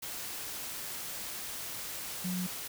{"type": "tone in noise", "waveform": "sine", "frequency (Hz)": 181.9, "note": "F#3", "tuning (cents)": -29, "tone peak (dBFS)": -32, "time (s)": [2.24, 2.47], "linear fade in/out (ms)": 10, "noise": "white", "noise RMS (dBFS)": -40, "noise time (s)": [0.02, 2.68], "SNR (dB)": 5, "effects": []}